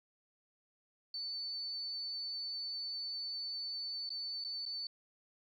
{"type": "tone with dropouts", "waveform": "sine", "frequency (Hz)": 4505, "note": "C#8", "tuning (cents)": 27, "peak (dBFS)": -38, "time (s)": [1.14, 4.87], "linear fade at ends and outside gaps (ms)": 2, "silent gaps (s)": [[4.092, 4.103], [4.44, 4.447], [4.654, 4.661]], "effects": ["12-bit"]}